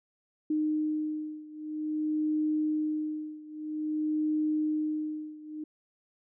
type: beating tone pair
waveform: sine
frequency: 306.7 / 307.21 Hz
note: D#4 / D#4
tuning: -25 / -22 cents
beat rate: 0.51 Hz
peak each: -30 / -32 dBFS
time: 0.5-5.64 s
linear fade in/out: 5 ms
effects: none